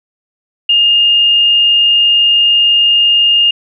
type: tone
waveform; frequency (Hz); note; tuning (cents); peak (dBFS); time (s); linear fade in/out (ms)
sine; 2829; F7; +22; -6; 0.69-3.51; 5
effects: none